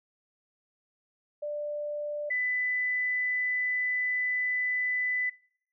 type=tone pair in turn; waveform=sine; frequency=591 / 1997.1 Hz; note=D5 / B6; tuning=+11 / +19 cents; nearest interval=octave + major sixth; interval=2108 cents; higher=second; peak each=-31 / -26 dBFS; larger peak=second; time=1.42-2.3 / 2.3-5.3 s; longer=second; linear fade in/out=10 ms; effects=noise-tail reverb RT60 0.7 s tail -25 dB re dry